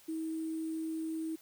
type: tone with sample-and-hold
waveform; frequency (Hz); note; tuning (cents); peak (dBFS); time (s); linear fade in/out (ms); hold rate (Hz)
sine; 320.4; E4; -49; -34; 0.08-1.36; 10; 8820
effects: white hiss -60 dBFS RMS until 1.41 s